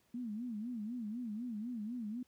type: tone with vibrato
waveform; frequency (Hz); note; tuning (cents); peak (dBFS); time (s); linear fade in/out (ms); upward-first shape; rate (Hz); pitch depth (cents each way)
sine; 227.5; A#3; -42; -38; 0.14-2.23; 5; sine; 4; 170
effects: pink hiss -73 dBFS RMS until 2.27 s + high-pass 60 Hz 12 dB/octave